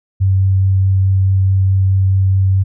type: tone with vibrato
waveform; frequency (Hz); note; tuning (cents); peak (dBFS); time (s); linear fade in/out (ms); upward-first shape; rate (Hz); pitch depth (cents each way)
sine; 95.7; G2; -41; -9; 0.2-2.64; 20; triangle; 4.7; 9
effects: none